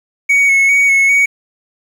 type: tone with vibrato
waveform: triangle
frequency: 2217 Hz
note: C#7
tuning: in tune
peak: -6 dBFS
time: 0.29-1.26 s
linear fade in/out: 10 ms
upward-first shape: square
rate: 2.5 Hz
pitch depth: 20 cents each way
effects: 7-bit